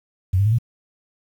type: tone with pitch steps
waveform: sine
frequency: 92.5 / 100.29 / 108.74 / 117.9 Hz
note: F#2 / G2 / A2 / A#2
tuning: 0 / +40 / -20 / +20 cents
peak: -14 dBFS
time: 0.33-0.586 s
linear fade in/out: 10 ms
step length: 64 ms
effects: 8-bit